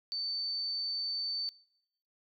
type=tone; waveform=sine; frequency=4545 Hz; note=C#8; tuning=42 cents sharp; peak=-33 dBFS; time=0.12-1.49 s; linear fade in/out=0 ms; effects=noise-tail reverb RT60 0.8 s tail -25 dB re dry